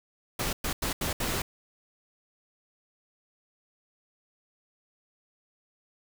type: noise bursts at uneven times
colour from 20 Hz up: pink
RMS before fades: -30 dBFS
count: 5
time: 0.39-0.53 / 0.64-0.73 / 0.82-0.93 / 1.01-1.13 / 1.2-1.42 s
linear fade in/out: 5 ms
effects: none